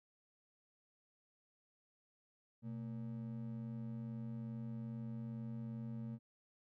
triangle ring-modulated tone, 174.61 Hz, F3, in tune, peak -37 dBFS, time 2.62-6.19 s, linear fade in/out 50 ms, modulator 51.2 Hz, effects none

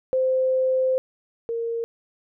sine tone pair in turn, 519 / 462.4 Hz, C5 / A#4, -14 / -14 cents, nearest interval major second, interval 200 cents, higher first, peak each -18 / -24 dBFS, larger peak first, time 0.13-0.98 / 1.49-1.84 s, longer first, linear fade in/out 0 ms, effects none

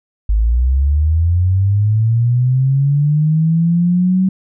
sine linear sweep, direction up, 50.6 to 190 Hz, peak -10 dBFS, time 0.29-4.29 s, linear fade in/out 5 ms, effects none

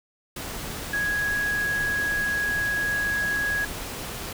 sine tone in noise, 1661.2 Hz, G#6, in tune, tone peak -23 dBFS, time 0.93-3.65 s, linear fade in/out 5 ms, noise pink, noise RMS -34 dBFS, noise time 0.36-4.33 s, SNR +8 dB, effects none

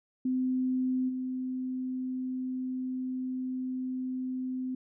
sine tone with level steps, 256.6 Hz, C4, 34 cents flat, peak -26 / -31 dBFS, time 0.25-4.75 s, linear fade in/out 5 ms, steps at 1.08 s, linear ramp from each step 20 ms, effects none

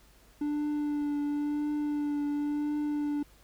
triangle tone with vibrato, 293.7 Hz, D4, in tune, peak -26 dBFS, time 0.41-3.23 s, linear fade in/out 5 ms, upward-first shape triangle, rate 0.95 Hz, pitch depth 21 cents each way, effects added 50 Hz sine -60 dBFS peak until 3.43 s + pink hiss -61 dBFS RMS until 3.43 s

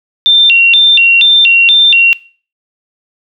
sine tone with vibrato, 3136 Hz, G7, in tune, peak -3 dBFS, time 0.26-2.13 s, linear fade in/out 0 ms, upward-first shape square, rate 2.1 Hz, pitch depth 230 cents each way, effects noise-tail reverb RT60 0.4 s tail -20 dB re dry

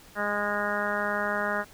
harmonic tone, 206 Hz, G#3, 14 cents flat, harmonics 1 / 2 / 3 / 4 / 5 / 6 / 7 / 8 / 9, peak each -36 / -37 / -32 / -36 / -36 / -35 / -32 / -34 / -36 dBFS, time 0.15-1.65 s, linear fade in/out 50 ms, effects pink hiss -52 dBFS RMS until 1.73 s

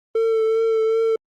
triangle tone with vibrato, 447 Hz, A4, 27 cents sharp, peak -14 dBFS, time 0.15-1.16 s, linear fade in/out 5 ms, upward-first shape triangle, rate 2.6 Hz, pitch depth 25 cents each way, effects Opus 24 kbps

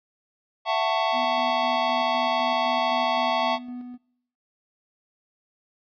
square chord, F# minor seventh, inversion third, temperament just, 666 / 740 / 888 / 1110 Hz, E5 / F#5 / A5 / C#6, +18 / 0 / +16 / +2 cents, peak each -27 / -29 / -27 / -29 dBFS, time 0.65-3.59 s, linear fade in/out 50 ms
triangle tone with tremolo, 246.9 Hz, B3, in tune, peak -30 dBFS, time 1.12-3.98 s, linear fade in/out 50 ms, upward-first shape square, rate 3.9 Hz, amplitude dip 35%
effects noise-tail reverb RT60 0.8 s tail -26 dB re dry + resampled to 11025 Hz

